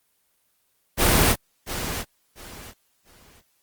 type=noise with echo; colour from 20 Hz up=pink; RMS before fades=-17 dBFS; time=0.97-1.36 s; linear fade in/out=50 ms; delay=690 ms; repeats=3; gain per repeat=-12 dB; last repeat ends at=3.43 s; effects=white hiss -68 dBFS RMS until 3.62 s + Opus 24 kbps